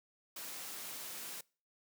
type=noise; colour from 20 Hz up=white; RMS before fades=-45 dBFS; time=0.36-1.41 s; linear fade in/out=5 ms; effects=noise-tail reverb RT60 0.4 s tail -25 dB re dry + high-pass 150 Hz 12 dB/octave